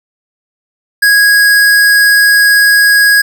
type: tone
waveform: square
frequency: 1653 Hz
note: G#6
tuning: 9 cents flat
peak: -5 dBFS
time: 1.02-3.22 s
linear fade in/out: 10 ms
effects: none